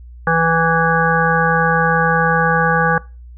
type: harmonic tone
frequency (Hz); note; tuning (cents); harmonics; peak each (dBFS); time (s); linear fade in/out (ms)
164.81; E3; 0; 1 / 3 / 5 / 7 / 9 / 10; -19 / -19 / -19 / -19 / -19 / -19; 0.27-2.98; 2
effects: noise-tail reverb RT60 0.3 s tail -22 dB re dry + added 60 Hz sine -34 dBFS peak until 3.37 s